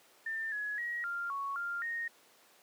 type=tone with pitch steps; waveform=sine; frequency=1793 / 1685 / 1901 / 1394 / 1111 / 1396 / 1857 Hz; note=A6 / G#6 / A#6 / F6 / C#6 / F6 / A#6; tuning=+32 / +25 / +33 / -4 / +4 / -1 / -7 cents; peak=-34 dBFS; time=0.26-2.08 s; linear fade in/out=5 ms; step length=260 ms; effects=pink hiss -62 dBFS RMS until 2.62 s + high-pass 400 Hz 12 dB/octave